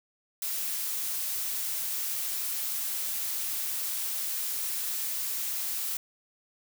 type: noise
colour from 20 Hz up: blue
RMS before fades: -32 dBFS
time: 0.42-5.97 s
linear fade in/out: 2 ms
effects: none